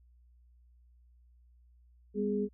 sine tone cluster, 201.5 / 251 / 416.4 Hz, G3 / B3 / G#4, +48 / +28 / +5 cents, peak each -32 / -37 / -32 dBFS, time 2.14-2.49 s, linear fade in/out 50 ms, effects added 60 Hz sine -59 dBFS peak until 2.53 s

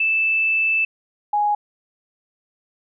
sine tone pair in turn, 2637 / 830.6 Hz, E7 / G#5, 0 / 0 cents, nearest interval octave + minor sixth, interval 2000 cents, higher first, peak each -16 dBFS, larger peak neither, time 0-0.85 / 1.33-1.55 s, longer first, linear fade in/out 5 ms, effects none

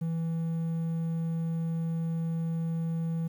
triangle tone, 164.5 Hz, E3, 3 cents flat, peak -26 dBFS, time 0.01-3.28 s, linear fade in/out 10 ms, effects 10-bit

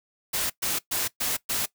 white noise bursts, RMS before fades -27 dBFS, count 5, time 0.33-1.66 s, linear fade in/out 10 ms, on 170 ms, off 120 ms, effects noise-tail reverb RT60 0.1 s tail -19 dB re dry

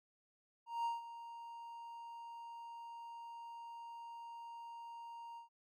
triangle tone with ADSR envelope, 932.3 Hz, A#5, in tune, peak -32 dBFS, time 0.66-5.49 s, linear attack 190 ms, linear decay 160 ms, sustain -14 dB, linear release 120 ms, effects none

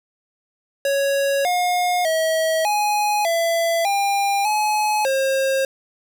square tone with pitch steps, 555 / 716 / 642 / 835 / 670 / 800 / 849 / 536 Hz, C#5 / F5 / E5 / G#5 / E5 / G5 / G#5 / C5, +2 / +43 / -46 / +9 / +28 / +35 / +38 / +42 cents, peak -18 dBFS, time 0.85-5.65 s, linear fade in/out 2 ms, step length 600 ms, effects none

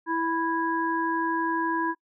harmonic tone, 329.6 Hz, E4, in tune, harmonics 1 / 3 / 5, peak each -28 / -27 / -31 dBFS, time 0.06-1.95 s, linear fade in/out 50 ms, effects noise-tail reverb RT60 0.1 s tail -25 dB re dry

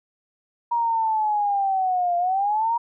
sine linear two-way sweep, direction down then up, 950 to 692 to 950 Hz, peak -19 dBFS, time 0.71-2.78 s, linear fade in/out 10 ms, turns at 2.17 s, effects none

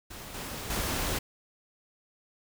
pink noise with level steps, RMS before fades -43 / -38 / -31 dBFS, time 0.1-1.19 s, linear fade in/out 10 ms, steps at 0.34 / 0.7 s, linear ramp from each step 5 ms, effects none

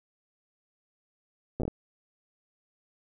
slowing click train, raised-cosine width 2 ms, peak -18 dBFS, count 6, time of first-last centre 1.6-1.68 s, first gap 8 ms, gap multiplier 1.35, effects none

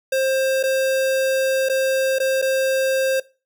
square tone with dropouts, 530 Hz, C5, 22 cents sharp, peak -18 dBFS, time 0.12-3.2 s, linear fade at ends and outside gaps 5 ms, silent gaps 0.629-0.636 / 1.688-1.696 / 2.186-2.2 / 2.417-2.423 s, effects noise-tail reverb RT60 0.3 s tail -20 dB re dry

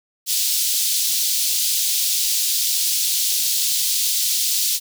pink high-pass noise, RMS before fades -20 dBFS, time 0.26-4.8 s, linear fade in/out 50 ms, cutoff 3700 Hz, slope 24 dB/octave, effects none

